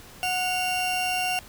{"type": "tone pair together", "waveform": "40% pulse", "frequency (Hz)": [732.9, 2767], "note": ["F#5", "F7"], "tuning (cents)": [-17, -17], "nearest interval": "octave + major seventh", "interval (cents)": 2300, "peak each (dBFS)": -26, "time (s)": [0.23, 1.39], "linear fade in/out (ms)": 0, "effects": ["pink hiss -47 dBFS RMS until 1.48 s"]}